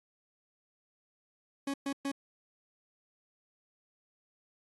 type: tone bursts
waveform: 40% pulse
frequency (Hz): 277.2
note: C#4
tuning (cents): 0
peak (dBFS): -31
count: 3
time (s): 1.67-2.117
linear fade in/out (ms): 5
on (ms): 69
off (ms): 120
effects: AAC 32 kbps